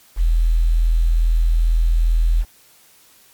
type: tone with quantisation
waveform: sine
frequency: 41.2 Hz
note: E1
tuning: in tune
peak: -12 dBFS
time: 0.16-2.45 s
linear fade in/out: 50 ms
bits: 7
effects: white hiss -51 dBFS RMS until 3.33 s + MP3 96 kbps